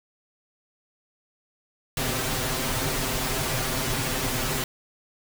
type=noise with comb filter; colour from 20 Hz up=pink; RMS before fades=-27 dBFS; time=1.97-4.64 s; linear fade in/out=2 ms; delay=7.7 ms; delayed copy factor=+0.95; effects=none